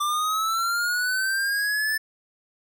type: linear sweep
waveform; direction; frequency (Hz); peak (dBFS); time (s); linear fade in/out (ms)
square; up; 1174.7 to 1760; -23; 0-1.98; 10
effects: none